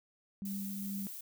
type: tone with tremolo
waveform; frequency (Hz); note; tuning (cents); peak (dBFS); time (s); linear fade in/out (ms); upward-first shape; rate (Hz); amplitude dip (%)
sine; 198.1; G3; +18; -36; 0.42-1.07; 0; triangle; 2.3; 30
type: noise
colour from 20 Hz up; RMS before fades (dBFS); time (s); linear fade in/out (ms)
violet; -45; 0.45-1.21; 5
effects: none